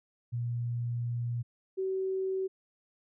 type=tone pair in turn; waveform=sine; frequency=119.4 / 380.2 Hz; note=A#2 / F#4; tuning=+42 / +47 cents; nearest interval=octave + minor sixth; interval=2005 cents; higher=second; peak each=-30 / -29 dBFS; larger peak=second; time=0.32-1.43 / 1.77-2.48 s; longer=first; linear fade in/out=20 ms; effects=none